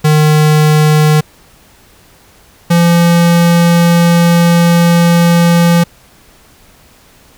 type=tone pair in turn; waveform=square; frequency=152.9 / 170.9 Hz; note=D#3 / F3; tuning=-30 / -37 cents; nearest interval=major second; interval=193 cents; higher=second; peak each=-6 dBFS; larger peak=neither; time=0.04-1.21 / 2.7-5.84 s; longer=second; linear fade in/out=10 ms; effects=pink hiss -44 dBFS RMS until 7.37 s